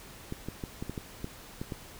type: clicks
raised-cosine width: 3 ms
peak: -22 dBFS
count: 9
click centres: 0.324 / 0.486 / 0.638 / 0.825 / 0.896 / 0.978 / 1.244 / 1.615 / 1.722 s
effects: pink hiss -49 dBFS RMS until 1.99 s